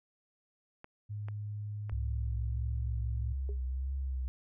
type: clicks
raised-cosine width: 0.5 ms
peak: -32 dBFS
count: 3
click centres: 0.844 / 1.285 / 1.896 s
type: tone with pitch glide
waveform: sine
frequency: 104.3 to 110.18 Hz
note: G#2 to A2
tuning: +8 to +3 cents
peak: -36 dBFS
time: 1.09-3.34 s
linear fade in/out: 20 ms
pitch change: +95 cents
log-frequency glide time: 1.91-2.52 s
type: tone with vibrato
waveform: sine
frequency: 65.5 Hz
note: C2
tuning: 2 cents sharp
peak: -32 dBFS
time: 1.92-4.28 s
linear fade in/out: 0 ms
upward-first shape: triangle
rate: 1.6 Hz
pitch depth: 61 cents each way
type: tone with exponential decay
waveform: sine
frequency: 404.9 Hz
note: G#4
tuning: 44 cents flat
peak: -40 dBFS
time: 3.49-3.6 s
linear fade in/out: 1 ms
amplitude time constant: 22 ms
effects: none